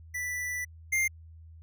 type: tone pair in turn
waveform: square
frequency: 1975.5 / 2107 Hz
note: B6 / C7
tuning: 0 / +12 cents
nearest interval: minor second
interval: 112 cents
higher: second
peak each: -32 / -25 dBFS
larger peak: second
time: 0.14-0.65 / 0.92-1.08 s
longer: first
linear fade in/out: 10 ms
effects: added 81 Hz sine -47 dBFS peak until 1.62 s